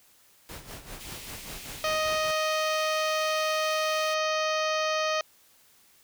pink noise with tremolo, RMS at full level -40 dBFS, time 0.49-2.31 s, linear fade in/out 0 ms, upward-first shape sine, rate 5.1 Hz, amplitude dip 70%
pink high-pass noise, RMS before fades -44 dBFS, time 0.99-4.15 s, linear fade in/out 20 ms, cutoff 2000 Hz, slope 48 dB/octave
harmonic tone, 624 Hz, D#5, 5 cents sharp, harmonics 1 / 2 / 3 / 4 / 5 / 6 / 7 / 8 / 9 / 10, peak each -28 / -30 / -35 / -35 / -37 / -43 / -39 / -43 / -43 / -43 dBFS, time 1.84-5.21 s, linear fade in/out 2 ms
effects white hiss -60 dBFS RMS until 6.03 s

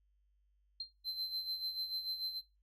sine tone with exponential decay, 4186 Hz, C8, in tune, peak -35 dBFS, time 0.8-0.93 s, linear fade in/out 5 ms, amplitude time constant 28 ms
triangle tone with tremolo, 4093 Hz, C8, 39 cents flat, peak -33 dBFS, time 1.04-2.42 s, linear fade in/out 50 ms, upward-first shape sine, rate 6.8 Hz, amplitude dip 60%
effects noise-tail reverb RT60 0.3 s tail -23 dB re dry + added 50 Hz sine -70 dBFS peak until 2.62 s

